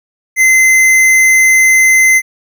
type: tone with hard clipping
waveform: sine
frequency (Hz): 2060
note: C7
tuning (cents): -28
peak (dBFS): -6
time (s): 0.36-2.22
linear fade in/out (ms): 50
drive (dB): 18
effects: none